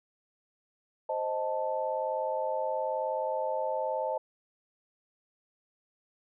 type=chord; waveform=sine; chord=A diminished; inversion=first; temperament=equal; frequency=523.3 / 622.3 / 880 Hz; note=C5 / Eb5 / A5; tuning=0 / 0 / 0 cents; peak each=-33 dBFS; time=1.09-4.18 s; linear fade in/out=5 ms; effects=none